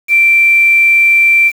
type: tone with quantisation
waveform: sine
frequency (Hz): 2349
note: D7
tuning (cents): 0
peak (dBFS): -5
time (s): 0.08-1.52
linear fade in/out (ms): 50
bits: 5
effects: none